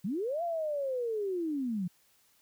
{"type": "linear two-way sweep", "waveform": "sine", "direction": "up then down", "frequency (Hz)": [164.4, 698.5, 168.8], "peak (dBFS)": -30, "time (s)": [0.04, 1.88], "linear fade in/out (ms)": 10, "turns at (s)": 0.43, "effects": ["white hiss -67 dBFS RMS until 2.41 s"]}